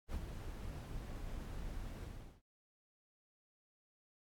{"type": "noise with ADSR envelope", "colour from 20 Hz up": "brown", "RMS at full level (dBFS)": -39, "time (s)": [0.08, 2.42], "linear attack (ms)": 52, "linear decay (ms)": 75, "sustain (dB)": -6, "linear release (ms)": 390, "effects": ["AAC 64 kbps"]}